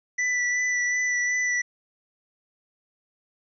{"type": "tone with vibrato", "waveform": "square", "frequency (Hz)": 1975.5, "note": "B6", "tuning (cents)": 0, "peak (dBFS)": -23, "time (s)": [0.18, 1.62], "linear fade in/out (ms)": 10, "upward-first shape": "sine", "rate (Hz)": 2.7, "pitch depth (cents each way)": 16, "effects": ["resampled to 16000 Hz", "10-bit"]}